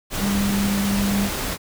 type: tone in noise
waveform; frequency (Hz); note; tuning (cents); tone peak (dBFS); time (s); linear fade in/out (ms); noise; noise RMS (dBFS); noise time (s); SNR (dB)
sine; 200; G3; +35; -19; 0.19-1.3; 50; pink; -26; 0.1-1.58; +4
effects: none